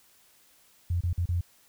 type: tone with dropouts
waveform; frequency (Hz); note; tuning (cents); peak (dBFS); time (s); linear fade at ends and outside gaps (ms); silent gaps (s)
sine; 87.31; F2; 0; -24; 0.9-1.41; 5; 1.008-1.035 / 1.131-1.178 / 1.257-1.288
effects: white hiss -61 dBFS RMS until 1.68 s